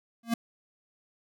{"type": "tone with exponential growth", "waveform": "square", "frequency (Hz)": 231.6, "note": "A#3", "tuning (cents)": -11, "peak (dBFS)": -22, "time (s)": [0.23, 0.34], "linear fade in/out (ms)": 5, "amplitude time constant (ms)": 23, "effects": []}